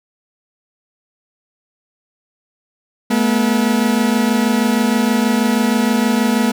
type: tone pair together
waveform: 40% pulse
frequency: 215.9 / 242.2 Hz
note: A3 / B3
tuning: -33 / -34 cents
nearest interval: major second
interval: 199 cents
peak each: -15 dBFS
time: 3.1-6.52 s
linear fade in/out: 10 ms
effects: none